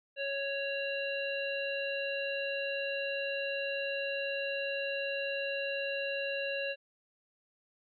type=harmonic tone with a mistuned harmonic; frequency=554 Hz; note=C#5; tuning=1 cent flat; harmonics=1 / 3 / 5 / 7; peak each=-35 / -40 / -37 / -45 dBFS; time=0.16-6.76 s; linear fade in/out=50 ms; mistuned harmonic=7; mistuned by=+40 cents; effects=none